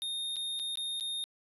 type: tone with dropouts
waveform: square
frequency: 3682 Hz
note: A#7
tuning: 22 cents flat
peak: -34 dBFS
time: 0.02-1.24 s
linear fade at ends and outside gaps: 0 ms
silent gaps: 0.359-0.366 / 0.592-0.597 / 0.756-0.773 / 0.999-1.008 s
effects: resampled to 32000 Hz